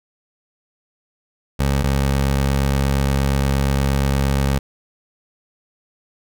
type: tone pair in turn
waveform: 20% pulse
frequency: 69 / 68.52 Hz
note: C#2 / C#2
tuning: -7 / -19 cents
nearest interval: unison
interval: 12 cents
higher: first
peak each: -11 dBFS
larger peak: neither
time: 1.59-1.83 / 1.83-4.59 s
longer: second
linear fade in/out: 10 ms
effects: none